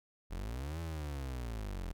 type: linear two-way sweep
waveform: 35% pulse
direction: up then down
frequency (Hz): 38.89 to 84 to 40.47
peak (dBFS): -36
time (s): 0.3-1.93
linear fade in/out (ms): 20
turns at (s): 0.8
effects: none